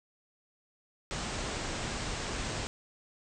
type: low-pass noise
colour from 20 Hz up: pink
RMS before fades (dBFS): -36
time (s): 1.11-2.67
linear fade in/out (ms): 0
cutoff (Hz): 8500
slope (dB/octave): 96
effects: none